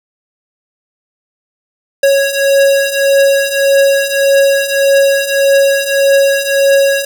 square beating tone pair, 551 / 552.7 Hz, C#5 / C#5, -11 / -5 cents, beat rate 1.7 Hz, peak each -14 / -10 dBFS, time 2.03-7.05 s, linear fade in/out 5 ms, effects 7-bit

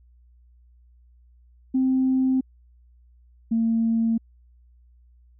sine tone pair in turn, 261 / 227.2 Hz, C4 / A#3, -4 / -44 cents, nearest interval major second, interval 240 cents, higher first, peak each -17 / -18 dBFS, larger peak first, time 1.74-2.41 / 3.51-4.18 s, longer neither, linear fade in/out 10 ms, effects tanh soft clip ceiling -13 dBFS + added 60 Hz sine -52 dBFS peak until 5.39 s

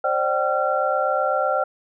sine tone cluster, 531 / 599 / 767 / 1369 Hz, C5 / D5 / G5 / F6, +25 / +34 / -38 / -35 cents, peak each -24 dBFS, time 0.04-1.64 s, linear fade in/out 5 ms, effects none

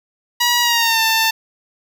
10% pulse tone with pitch glide, 963 to 893.3 Hz, B5 to A5, -44 to +26 cents, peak -5 dBFS, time 0.4-1.31 s, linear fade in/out 10 ms, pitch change -130 cents, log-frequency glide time 0.61-1.02 s, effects none

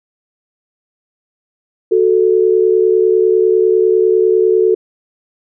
sine tone pair together, 370 / 440 Hz, F#4 / A4, 0 / 0 cents, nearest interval minor third, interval 300 cents, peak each -11 dBFS, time 1.91-4.75 s, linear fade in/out 10 ms, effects none

